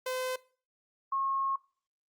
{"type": "tone pair in turn", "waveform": ["sawtooth", "sine"], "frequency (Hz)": [512, 1084.9], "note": ["C5", "C#6"], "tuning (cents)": [-38, -38], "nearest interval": "octave + minor second", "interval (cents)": 1300, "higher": "second", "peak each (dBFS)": -28, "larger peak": "neither", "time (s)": [[0.06, 0.36], [1.12, 1.56]], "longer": "second", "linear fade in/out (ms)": 5, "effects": ["noise-tail reverb RT60 0.4 s tail -20 dB re dry", "Opus 48 kbps"]}